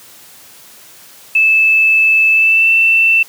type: tone with pitch glide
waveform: sine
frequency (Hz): 2623 to 2672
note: E7 to E7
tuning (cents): -9 to +23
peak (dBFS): -7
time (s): 1.35-3.23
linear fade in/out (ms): 5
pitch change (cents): +32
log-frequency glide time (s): 2.31-2.71
effects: white hiss -40 dBFS RMS until 3.28 s + high-pass 80 Hz 12 dB/octave